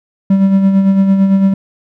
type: tone with tremolo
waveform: triangle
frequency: 194.2 Hz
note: G3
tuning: 16 cents flat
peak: -3 dBFS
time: 0.3-1.54 s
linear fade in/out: 5 ms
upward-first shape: sine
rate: 8.9 Hz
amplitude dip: 45%
effects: none